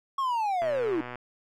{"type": "linear sweep", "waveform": "triangle", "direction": "down", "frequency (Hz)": [1108.7, 297.5], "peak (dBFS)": -23, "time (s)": [0.18, 1.01], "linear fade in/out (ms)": 5}
{"type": "click train", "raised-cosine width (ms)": 0.5, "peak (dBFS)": -23, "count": 67, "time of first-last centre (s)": [0.62, 1.157], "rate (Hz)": 123}
{"effects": []}